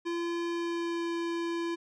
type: tone with pitch glide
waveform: square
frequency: 341.4 to 338.3 Hz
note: F4 to E4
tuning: -39 to +45 cents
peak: -31 dBFS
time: 0.05-1.76 s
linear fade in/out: 20 ms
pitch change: -16 cents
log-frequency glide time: 0.49-1.1 s
effects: low-pass 5000 Hz 12 dB/octave